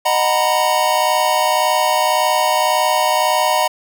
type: chord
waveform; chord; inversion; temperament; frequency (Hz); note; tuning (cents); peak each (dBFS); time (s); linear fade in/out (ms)
square; B major seventh; first; just; 617.4 / 740.8 / 926 / 987.8; D#5 / F#5 / A#5 / B5; -14 / +2 / -12 / 0; -20; 0.05-3.68; 10
effects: none